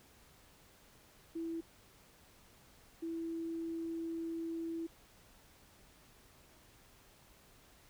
sine tone bursts at uneven times, 330 Hz, E4, 2 cents sharp, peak -37 dBFS, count 2, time 1.35-1.61 / 3.02-4.87 s, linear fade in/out 10 ms, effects pink hiss -63 dBFS RMS until 7.89 s

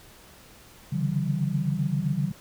sine tone cluster, 138.5 / 146.2 / 162 / 190.6 Hz, C#3 / D3 / E3 / G3, -1 / -7 / -30 / -48 cents, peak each -29 dBFS, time 0.92-2.32 s, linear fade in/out 10 ms, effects pink hiss -51 dBFS RMS until 2.4 s

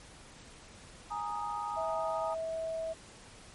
sine chord, Ab suspended second, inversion none, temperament equal, 830.6 / 932.3 / 1244.5 Hz, Ab5 / Bb5 / Eb6, 0 / 0 / 0 cents, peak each -38 dBFS, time 1.1-2.35 s, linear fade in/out 20 ms
sine tone, 649 Hz, E5, 27 cents flat, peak -33 dBFS, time 1.76-2.94 s, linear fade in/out 20 ms
effects pink hiss -53 dBFS RMS until 3.54 s + MP3 48 kbps

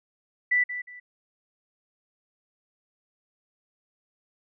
sine tone with echo, 1976 Hz, B6, in tune, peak -19 dBFS, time 0.51-0.64 s, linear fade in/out 10 ms, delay 180 ms, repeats 2, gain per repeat -11 dB, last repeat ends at 1 s, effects none

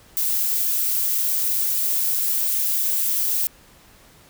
violet noise with amplitude modulation, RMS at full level -20 dBFS, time 0.17-3.47 s, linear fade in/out 0 ms, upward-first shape sine, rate 209 Hz, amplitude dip 35%, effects pink hiss -51 dBFS RMS until 4.29 s

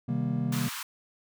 triangle chord, C minor seventh, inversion none, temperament just, 130.81 / 156.98 / 196.22 / 235.5 Hz, C3 / Eb3 / G3 / Bb3, 0 / +16 / +2 / +18 cents, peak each -29 / -31 / -32 / -29 dBFS, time 0.08-0.69 s, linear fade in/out 10 ms
pink high-pass noise, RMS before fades -37 dBFS, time 0.52-0.83 s, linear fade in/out 5 ms, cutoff 900 Hz, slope 96 dB/octave
effects none

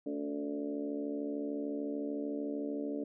harmonic tone with a mistuned harmonic, 73.42 Hz, D2, in tune, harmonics 3 / 4 / 5 / 6 / 7 / 8 / 9, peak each -45 / -36 / -48 / -41 / -52 / -44 / -55 dBFS, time 0.06-3.04 s, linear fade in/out 5 ms, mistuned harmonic 4, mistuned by -41 cents, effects none

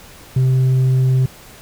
sine tone with tanh clipping, 129.9 Hz, C3, 12 cents flat, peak -12 dBFS, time 0.36-1.26 s, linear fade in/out 5 ms, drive 3 dB, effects pink hiss -41 dBFS RMS until 1.61 s

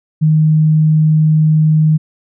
sine tone, 155.56 Hz, D#3, in tune, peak -7 dBFS, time 0.21-1.98 s, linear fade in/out 20 ms, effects none

